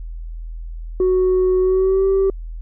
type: tone with pitch glide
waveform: sine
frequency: 370 to 387.3 Hz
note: F#4 to G4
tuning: 0 to -21 cents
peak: -11 dBFS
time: 1-2.3 s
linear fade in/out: 2 ms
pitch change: +79 cents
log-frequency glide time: 1.6-2.06 s
effects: tanh soft clip ceiling -11 dBFS + added 41 Hz sine -27 dBFS peak until 2.61 s